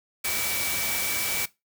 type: tone in noise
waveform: sine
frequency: 2297 Hz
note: D7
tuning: 39 cents flat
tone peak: -32 dBFS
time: 0.24-1.46 s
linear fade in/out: 10 ms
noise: white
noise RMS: -28 dBFS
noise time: 0.24-1.46 s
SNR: -7 dB
effects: noise-tail reverb RT60 0.2 s tail -19 dB re dry